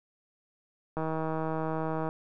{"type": "click train", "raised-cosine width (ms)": 1, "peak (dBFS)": -19, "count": 179, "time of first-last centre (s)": [0.97, 2.089], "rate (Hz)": 159, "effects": []}